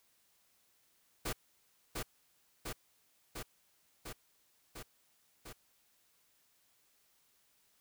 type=noise with echo; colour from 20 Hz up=pink; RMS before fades=-37 dBFS; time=1.25-1.33 s; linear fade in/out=10 ms; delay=700 ms; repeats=6; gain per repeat=-2 dB; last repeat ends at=5.53 s; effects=white hiss -72 dBFS RMS until 7.8 s